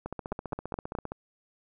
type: two click trains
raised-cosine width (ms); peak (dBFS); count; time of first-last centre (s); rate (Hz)
1; -21 / -17; 17 / 4; 0.06-1.12 / 0.32-0.952; 15.1 / 4.75
effects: none